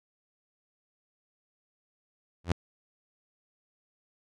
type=tone with exponential growth; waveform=sawtooth; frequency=85.7 Hz; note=F2; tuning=32 cents flat; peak=-17 dBFS; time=2.44-2.52 s; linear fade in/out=5 ms; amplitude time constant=17 ms; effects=low-pass 7000 Hz 12 dB/octave